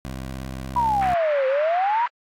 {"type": "tone with vibrato", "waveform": "15% pulse", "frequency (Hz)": 65.5, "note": "C2", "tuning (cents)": 2, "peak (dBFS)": -24, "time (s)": [0.05, 1.14], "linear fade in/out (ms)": 0, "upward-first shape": "triangle", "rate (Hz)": 17, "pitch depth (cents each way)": 86}
{"type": "exponential two-way sweep", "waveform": "sine", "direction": "down then up", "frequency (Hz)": [987.8, 516, 987.8], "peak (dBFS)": -18, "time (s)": [0.76, 2.06], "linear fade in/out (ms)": 2, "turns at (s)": 1.47}
{"type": "band-pass noise", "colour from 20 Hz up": "white", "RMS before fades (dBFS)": -33, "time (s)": [1.01, 2.08], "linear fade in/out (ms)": 5, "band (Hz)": [1000, 2000], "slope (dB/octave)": 24}
{"effects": ["AAC 64 kbps"]}